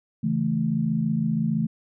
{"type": "chord", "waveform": "sine", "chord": "A major", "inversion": "first", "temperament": "equal", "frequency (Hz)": [138.59, 164.81, 220], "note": ["C#3", "E3", "A3"], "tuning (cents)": [0, 0, 0], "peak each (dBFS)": [-29, -25, -24], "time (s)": [0.23, 1.67], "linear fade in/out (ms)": 10, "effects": []}